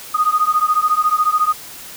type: beating tone pair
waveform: sine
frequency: 1232 / 1246 Hz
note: D#6 / D#6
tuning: -17 / +2 cents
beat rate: 14 Hz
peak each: -16 dBFS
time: 0.14-1.53 s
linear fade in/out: 10 ms
effects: white hiss -35 dBFS RMS until 1.96 s